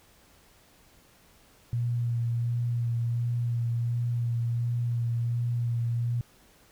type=tone with vibrato; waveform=sine; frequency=118.6 Hz; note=A#2; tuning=30 cents sharp; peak=-25 dBFS; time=1.73-6.21 s; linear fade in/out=0 ms; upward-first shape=sine; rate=1.4 Hz; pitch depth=18 cents each way; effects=pink hiss -59 dBFS RMS until 6.71 s